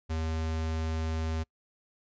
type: tone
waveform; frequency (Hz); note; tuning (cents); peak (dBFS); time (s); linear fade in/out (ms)
square; 80.1; E2; -49; -30; 0.09-1.44; 20
effects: noise-tail reverb RT60 0.1 s tail -26 dB re dry + resampled to 16000 Hz